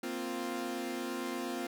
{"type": "chord", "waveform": "sawtooth", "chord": "Bb suspended second", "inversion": "none", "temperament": "equal", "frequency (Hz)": [233.1, 261.6, 349.2], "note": ["Bb3", "C4", "F4"], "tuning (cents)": [0, 0, 0], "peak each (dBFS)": [-38, -35, -35], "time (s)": [0.03, 1.67], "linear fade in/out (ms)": 5, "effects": []}